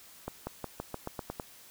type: accelerating click train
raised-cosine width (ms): 1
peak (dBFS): -21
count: 9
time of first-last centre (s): 0.28-1.398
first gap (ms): 190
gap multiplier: 0.91
effects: white hiss -54 dBFS RMS until 1.7 s